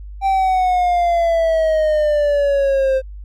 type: exponential sweep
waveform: triangle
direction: down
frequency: 784 to 523.3 Hz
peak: -11 dBFS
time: 0.21-3.02 s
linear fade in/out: 50 ms
effects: added 50 Hz sine -30 dBFS peak until 3.24 s